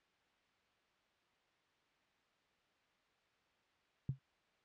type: tone with exponential decay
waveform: sine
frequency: 133.7 Hz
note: C3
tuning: 38 cents sharp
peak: -30 dBFS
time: 4.09-4.19 s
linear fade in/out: 2 ms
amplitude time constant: 21 ms
effects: white hiss -75 dBFS RMS until 4.64 s + low-pass 3000 Hz 12 dB/octave